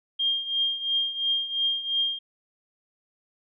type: tone with tremolo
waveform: sine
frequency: 3212 Hz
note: G7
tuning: 41 cents sharp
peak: -20 dBFS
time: 0.19-2.19 s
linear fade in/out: 10 ms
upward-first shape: triangle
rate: 2.9 Hz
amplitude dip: 80%
effects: none